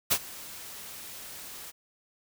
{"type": "noise with ADSR envelope", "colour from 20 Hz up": "white", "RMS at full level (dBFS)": -22, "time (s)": [0.1, 1.72], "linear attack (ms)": 19, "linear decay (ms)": 61, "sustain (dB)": -21, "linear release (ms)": 27, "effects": []}